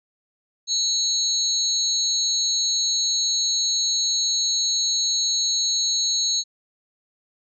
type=tone cluster; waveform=sine; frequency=3945 / 4319 / 6550 Hz; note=B7 / C#8 / G#8; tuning=-3 / -46 / -25 cents; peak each=-24 dBFS; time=0.67-6.44 s; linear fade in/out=50 ms; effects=none